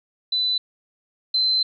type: tone pair in turn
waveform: sine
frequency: 3999 / 4076 Hz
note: B7 / C8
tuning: +21 / -46 cents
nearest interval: unison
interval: 33 cents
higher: second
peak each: -19 / -17 dBFS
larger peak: second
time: 0.32-0.58 / 1.34-1.63 s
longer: second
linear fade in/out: 5 ms
effects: none